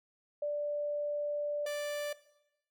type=tone pair in turn; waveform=sine / 45% pulse; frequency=587 / 587 Hz; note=D5 / D5; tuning=-1 / -1 cents; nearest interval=unison; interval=0 cents; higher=neither; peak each=-31 / -34 dBFS; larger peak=first; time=0.42-1.66 / 1.66-2.13 s; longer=first; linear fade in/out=5 ms; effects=noise-tail reverb RT60 0.9 s tail -17 dB re dry